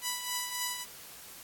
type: tone with tremolo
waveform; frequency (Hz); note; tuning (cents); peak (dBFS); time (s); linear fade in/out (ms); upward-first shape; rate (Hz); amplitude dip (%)
5% pulse; 987.8; B5; 0; -18; 0.01-0.86; 50; triangle; 3.6; 60
effects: white hiss -49 dBFS RMS until 1.43 s + AAC 64 kbps